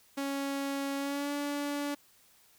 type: tone with pitch glide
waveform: sawtooth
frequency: 277.2 to 287.8 Hz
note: C#4 to D4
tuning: 0 to -35 cents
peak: -28 dBFS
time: 0.17-1.95 s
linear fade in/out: 10 ms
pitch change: +65 cents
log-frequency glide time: 0.97-1.32 s
effects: white hiss -63 dBFS RMS until 2.58 s